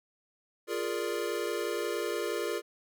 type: chord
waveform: square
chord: Bb dominant seventh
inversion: second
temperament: equal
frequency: 349.2 / 415.3 / 466.2 / 587.3 Hz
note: F4 / Ab4 / Bb4 / D5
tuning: 0 / 0 / 0 / 0 cents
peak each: -37 / -36 / -36 / -40 dBFS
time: 0.67-2.62 s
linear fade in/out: 50 ms
effects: none